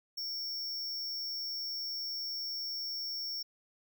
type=tone; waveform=square; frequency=5470 Hz; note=F8; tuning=37 cents flat; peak=-36 dBFS; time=0.17-3.43 s; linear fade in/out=10 ms; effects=none